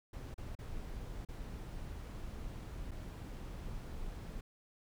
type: noise with dropouts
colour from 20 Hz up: brown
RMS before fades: -44 dBFS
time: 0.13-4.41 s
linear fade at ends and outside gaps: 5 ms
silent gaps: 0.343-0.379 / 0.552-0.588 / 1.25-1.286 / 2.911-2.915 s
effects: none